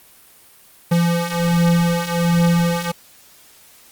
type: beating tone pair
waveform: square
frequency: 170 / 171.3 Hz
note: F3 / F3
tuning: -46 / -33 cents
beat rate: 1.3 Hz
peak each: -20 / -17 dBFS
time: 0.91-2.92 s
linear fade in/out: 10 ms
effects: white hiss -48 dBFS RMS until 3.91 s + Opus 32 kbps